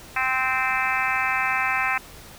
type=harmonic tone; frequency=260.1 Hz; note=C4; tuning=10 cents flat; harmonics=3 / 4 / 5 / 6 / 7 / 8 / 9 / 10; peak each=-29 / -29 / -29 / -29 / -29 / -29 / -29 / -29 dBFS; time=0.16-1.98 s; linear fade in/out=5 ms; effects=pink hiss -44 dBFS RMS until 2.38 s